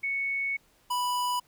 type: tone pair in turn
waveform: sine / square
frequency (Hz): 2215 / 986.7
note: C#7 / B5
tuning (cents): -2 / -2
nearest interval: octave + major second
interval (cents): 1400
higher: first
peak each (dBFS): -27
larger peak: neither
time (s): 0.03-0.57 / 0.9-1.4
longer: first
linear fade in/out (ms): 10
effects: pink hiss -64 dBFS RMS until 1.47 s